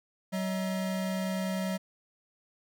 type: tone pair together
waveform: square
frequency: 188.9 / 637.2 Hz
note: F#3 / D#5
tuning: +36 / +41 cents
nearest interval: octave + major sixth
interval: 2105 cents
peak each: -31 / -38 dBFS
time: 0.32-1.78 s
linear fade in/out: 20 ms
effects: none